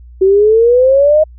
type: exponential sweep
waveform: sine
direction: up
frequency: 374.7 to 630 Hz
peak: -5 dBFS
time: 0.21-1.24 s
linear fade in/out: 10 ms
effects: added 60 Hz sine -33 dBFS peak until 1.38 s